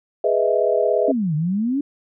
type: chord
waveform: sine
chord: E major seventh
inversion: first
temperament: equal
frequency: 415.3 / 493.9 / 622.3 / 659.3 Hz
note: G#4 / B4 / D#5 / E5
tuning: 0 / 0 / 0 / 0 cents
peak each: -21 dBFS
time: 0.24-1.12 s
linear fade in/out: 5 ms
type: exponential two-way sweep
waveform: sine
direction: down then up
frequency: 293.7 to 146.83 to 293.7 Hz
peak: -18 dBFS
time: 1.08-1.81 s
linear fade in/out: 5 ms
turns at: 1.35 s
effects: none